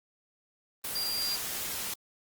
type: tone in noise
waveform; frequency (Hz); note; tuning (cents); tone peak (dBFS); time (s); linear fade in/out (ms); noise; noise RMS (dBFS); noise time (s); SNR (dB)
sine; 4770; D8; +26; -30; 0.95-1.36; 5; white; -35; 0.84-1.94; +2
effects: Opus 32 kbps